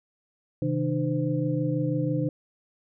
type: tone cluster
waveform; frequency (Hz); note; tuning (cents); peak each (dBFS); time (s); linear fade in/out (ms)
sine; 132.8 / 158.9 / 301.5 / 513; C3 / D#3 / D4 / C5; +26 / +37 / +46 / -34; -28 / -29 / -28 / -32; 0.62-2.29; 2
effects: none